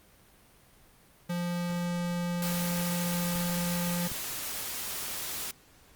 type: tone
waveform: square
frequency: 174.61 Hz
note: F3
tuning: in tune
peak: -30 dBFS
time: 1.29-4.08 s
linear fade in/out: 10 ms
type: noise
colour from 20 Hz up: white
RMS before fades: -36 dBFS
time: 2.42-5.51 s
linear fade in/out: 2 ms
type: clicks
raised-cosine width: 5 ms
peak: -29 dBFS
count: 2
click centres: 3.357 / 4.117 s
effects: pink hiss -59 dBFS RMS until 5.95 s + Opus 32 kbps